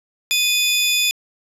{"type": "tone pair together", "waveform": "30% pulse", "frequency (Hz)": [2489, 3492], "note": ["D#7", "A7"], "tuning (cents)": [0, -14], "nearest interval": "tritone", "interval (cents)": 586, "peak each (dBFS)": -16, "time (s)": [0.31, 1.11], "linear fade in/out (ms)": 0, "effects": ["resampled to 32000 Hz", "8-bit"]}